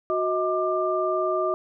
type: tone cluster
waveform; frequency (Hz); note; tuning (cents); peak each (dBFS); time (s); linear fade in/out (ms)
sine; 367.4 / 632 / 1190; F#4 / D#5 / D6; -12 / +27 / +22; -26 / -25 / -27; 0.1-1.54; 0
effects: none